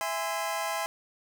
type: chord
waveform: sawtooth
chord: E augmented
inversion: none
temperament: just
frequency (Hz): 659.3 / 824.1 / 1030.1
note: E5 / G#5 / B#5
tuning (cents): 0 / -14 / -27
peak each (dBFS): -30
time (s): 0.01-0.86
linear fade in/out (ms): 0
effects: none